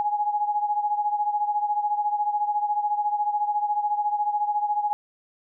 sine beating tone pair, 830.6 / 844.6 Hz, G#5 / G#5, 0 / +29 cents, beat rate 14 Hz, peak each -23 / -28 dBFS, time 0-4.93 s, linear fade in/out 0 ms, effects none

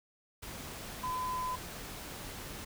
sine tone in noise, 1012 Hz, B5, 42 cents sharp, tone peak -33 dBFS, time 1.03-1.56 s, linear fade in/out 10 ms, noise pink, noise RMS -44 dBFS, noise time 0.42-2.65 s, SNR +8 dB, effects none

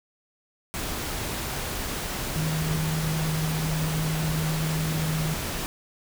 sine tone in noise, 157.4 Hz, D#3, 20 cents sharp, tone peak -25 dBFS, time 2.36-5.34 s, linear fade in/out 0 ms, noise pink, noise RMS -31 dBFS, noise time 0.74-5.66 s, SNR +3 dB, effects none

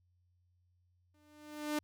sawtooth tone with exponential growth, 299.6 Hz, D4, 35 cents sharp, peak -27 dBFS, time 1.14-1.79 s, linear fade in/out 5 ms, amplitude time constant 140 ms, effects added 89 Hz sine -70 dBFS peak until 1.83 s

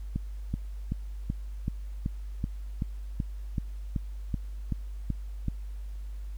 click train, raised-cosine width 5 ms, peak -17 dBFS, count 15, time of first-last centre 0.16-5.483 s, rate 2.63 Hz, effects added 50 Hz sine -35 dBFS peak until 6.37 s + pink hiss -62 dBFS RMS until 6.37 s

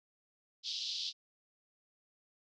white band-pass noise, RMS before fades -39 dBFS, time 0.63-1.13 s, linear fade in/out 50 ms, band 3200 to 5100 Hz, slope 48 dB/octave, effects none

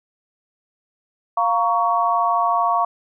sine chord, Bb minor, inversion second, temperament just, 699.2 / 932.3 / 1118.8 Hz, F5 / Bb5 / Db6, +2 / 0 / +16 cents, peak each -20 / -22 / -19 dBFS, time 1.37-2.85 s, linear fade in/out 5 ms, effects none

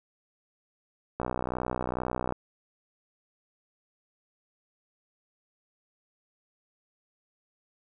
click train, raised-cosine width 1 ms, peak -16 dBFS, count 71, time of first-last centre 1.2-2.324 s, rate 62.3 Hz, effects none

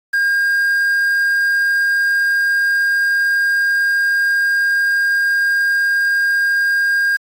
triangle tone with quantisation, 1613 Hz, G6, 49 cents sharp, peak -11 dBFS, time 0.13-7.17 s, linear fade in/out 10 ms, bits 6, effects AAC 48 kbps

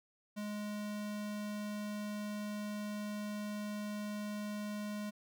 square tone, 208.6 Hz, G#3, 8 cents sharp, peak -39 dBFS, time 0.36-5.11 s, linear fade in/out 20 ms, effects none

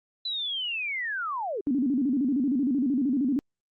sine linear sweep, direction down, 4019 to 360 Hz, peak -28 dBFS, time 0.25-1.61 s, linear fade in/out 5 ms
sine tone with vibrato, 265.6 Hz, C4, 26 cents sharp, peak -22 dBFS, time 1.67-3.39 s, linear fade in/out 0 ms, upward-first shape square, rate 13 Hz, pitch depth 140 cents each way
effects Opus 48 kbps

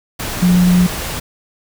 sine tone in noise, 179.1 Hz, F3, 44 cents sharp, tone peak -8 dBFS, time 0.42-0.87 s, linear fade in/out 10 ms, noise pink, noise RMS -23 dBFS, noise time 0.19-1.2 s, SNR +12 dB, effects none

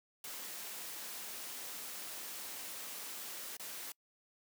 white noise with dropouts, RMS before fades -45 dBFS, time 0.24-3.92 s, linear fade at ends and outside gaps 2 ms, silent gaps 3.569-3.596 s, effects noise-tail reverb RT60 0.1 s tail -26 dB re dry + high-pass 200 Hz 12 dB/octave

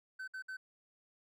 triangle tone bursts, 1527 Hz, G6, 46 cents flat, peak -39 dBFS, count 3, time 0.19-0.57 s, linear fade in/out 10 ms, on 88 ms, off 58 ms, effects none

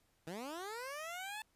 15% pulse linear sweep, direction up, 152.4 to 880 Hz, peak -36 dBFS, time 0.27-1.42 s, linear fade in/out 2 ms, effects pink hiss -75 dBFS RMS until 1.55 s + resampled to 32000 Hz

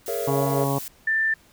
blue noise, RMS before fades -35 dBFS, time 0.06-0.88 s, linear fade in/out 2 ms
triangle chord, A# half-diminished seventh, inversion third, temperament just, 419.5 / 466.2 / 559.4 / 671.3 Hz, G#4 / A#4 / C#5 / E5, +17 / 0 / +16 / +31 cents, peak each -29 / -27 / -30 / -30 dBFS, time 0.08-0.64 s, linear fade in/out 2 ms
harmonic tone, 138.59 Hz, C#3, in tune, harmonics 1 / 2 / 3 / 4 / 5 / 6 / 7 / 8, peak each -25 / -28 / -30 / -31 / -32 / -33 / -33 / -34 dBFS, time 0.27-0.79 s, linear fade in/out 10 ms
sine tone, 1778 Hz, A6, 18 cents sharp, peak -19 dBFS, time 1.07-1.34 s, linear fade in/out 5 ms
effects pink hiss -56 dBFS RMS until 1.52 s

